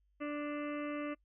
harmonic tone, 293.9 Hz, D4, 1 cent sharp, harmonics 1 / 2 / 4 / 5 / 6 / 7 / 8 / 9 / 10, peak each -38 / -42 / -46 / -54 / -55 / -50 / -59 / -52 / -62 dBFS, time 0.2-1.15 s, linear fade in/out 20 ms, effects noise-tail reverb RT60 0.1 s tail -26 dB re dry + added 50 Hz sine -70 dBFS peak until 1.24 s

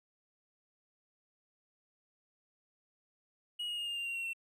triangle tone with pitch steps, 2900 / 2872 / 2844 / 2816 / 2788 / 2761 / 2734 / 2707 Hz, F#7 / F7 / F7 / F7 / F7 / F7 / F7 / E7, -35 / +48 / +31 / +14 / -4 / -20 / -37 / +45 cents, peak -34 dBFS, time 3.59-4.334 s, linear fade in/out 10 ms, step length 93 ms, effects none

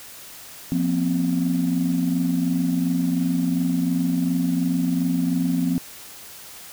sine chord, F suspended fourth, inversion none, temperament equal with one note detuned, 174.61 / 238.8 / 261.6 Hz, F3 / Bb3 / C4, 0 / +42 / 0 cents, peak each -22 / -26 / -21 dBFS, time 0.72-5.78 s, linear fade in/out 0 ms, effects tanh soft clip ceiling -12 dBFS + white hiss -41 dBFS RMS until 6.72 s

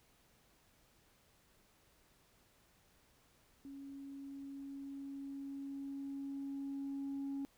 sine tone with level ramp, 276.5 Hz, C#4, 4 cents flat, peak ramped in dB -47 to -36 dBFS, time 3.65-7.45 s, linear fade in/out 0 ms, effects tanh soft clip ceiling -36 dBFS + pink hiss -70 dBFS RMS until 7.57 s

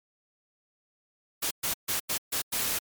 white noise bursts at uneven times, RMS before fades -29 dBFS, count 6, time 1.42-1.51 / 1.63-1.74 / 1.88-2 / 2.09-2.18 / 2.32-2.42 / 2.52-2.79 s, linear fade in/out 10 ms, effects MP3 96 kbps

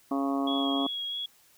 harmonic tone, 138.1 Hz, C#3, 6 cents flat, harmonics 2 / 3 / 4 / 5 / 6 / 7 / 8 / 9, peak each -27 / -39 / -40 / -34 / -42 / -43 / -36 / -46 dBFS, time 0.11-0.87 s, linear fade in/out 5 ms
sine tone with vibrato, 3322 Hz, G#7, in tune, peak -31 dBFS, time 0.47-1.26 s, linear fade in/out 5 ms, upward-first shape sine, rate 3.1 Hz, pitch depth 15 cents each way
effects white hiss -61 dBFS RMS until 1.57 s

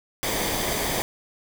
pink noise with comb filter, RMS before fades -26 dBFS, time 0.23-1.02 s, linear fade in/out 0 ms, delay 0.73 ms, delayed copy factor -0.55, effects none

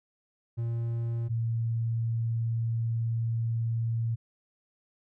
triangle / sine tone pair in turn, 116.54 / 114.8 Hz, A#2 / A#2, 0 / -26 cents, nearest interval unison, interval 26 cents, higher first, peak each -26 dBFS, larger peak neither, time 0.57-1.29 / 1.29-4.16 s, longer second, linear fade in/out 20 ms, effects none

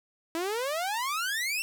sawtooth exponential sweep, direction up, 320.2 to 2757 Hz, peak -25 dBFS, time 0.35-1.62 s, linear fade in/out 0 ms, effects 9-bit

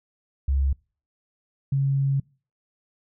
sine tone pair in turn, 68.3 / 137.39 Hz, C#2 / C#3, -25 / -15 cents, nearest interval octave, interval 1210 cents, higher second, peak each -19 dBFS, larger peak neither, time 0.48-0.73 / 1.72-2.2 s, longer second, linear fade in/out 5 ms, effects noise-tail reverb RT60 0.4 s tail -26 dB re dry

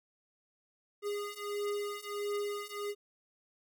square beating tone pair, 409.5 / 411 Hz, G#4 / G#4, -24 / -18 cents, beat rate 1.5 Hz, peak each -39 / -38 dBFS, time 1.02-2.95 s, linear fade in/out 50 ms, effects none

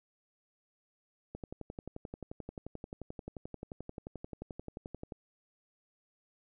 click train, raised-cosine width 2 ms, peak -28 dBFS, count 44, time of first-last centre 1.35-5.122 s, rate 11.4 Hz, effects none

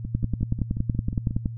two click trains, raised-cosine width 5 ms, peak -11 / -17 dBFS, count 15 / 8, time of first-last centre 0.15-1.458 / 0.05-1.309 s, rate 10.7 / 5.56 Hz, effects noise-tail reverb RT60 0.1 s tail -24 dB re dry + added 115 Hz sine -32 dBFS peak until 1.57 s

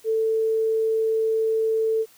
sine tone, 443.8 Hz, A4, 15 cents sharp, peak -19 dBFS, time 0.04-2.06 s, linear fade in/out 50 ms, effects white hiss -54 dBFS RMS until 2.17 s

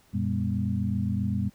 sine tone cluster, 91.7 / 119.3 / 201 / 244.2 Hz, F#2 / A#2 / G3 / B3, -15 / +41 / +44 / -19 cents, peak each -30 / -30 / -28 / -35 dBFS, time 0.13-1.5 s, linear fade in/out 20 ms, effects pink hiss -61 dBFS RMS until 1.54 s

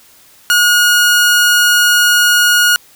sawtooth tone, 1440 Hz, F#6, 47 cents flat, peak -4 dBFS, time 0.5-2.76 s, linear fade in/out 0 ms, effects white hiss -45 dBFS RMS until 2.95 s

